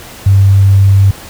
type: tone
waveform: sine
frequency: 98 Hz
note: G2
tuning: in tune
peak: -3 dBFS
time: 0.26-1.11 s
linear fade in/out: 5 ms
effects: pink hiss -31 dBFS RMS until 1.29 s